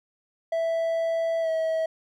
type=tone with pitch glide; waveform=triangle; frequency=659.3 to 644.6 Hz; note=E5 to E5; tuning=0 to -39 cents; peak=-21 dBFS; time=0.52-1.86 s; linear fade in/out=5 ms; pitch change=-39 cents; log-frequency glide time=1.41-1.49 s; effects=none